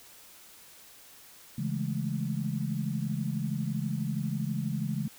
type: chord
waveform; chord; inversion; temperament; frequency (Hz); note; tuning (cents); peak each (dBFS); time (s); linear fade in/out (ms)
sine; A major seventh; first; equal; 138.59 / 164.81 / 207.7 / 220; C#3 / E3 / G#3 / A3; 0 / 0 / 0 / 0; -33 / -34 / -34 / -38; 1.58-5.08; 5
effects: white hiss -53 dBFS RMS until 5.18 s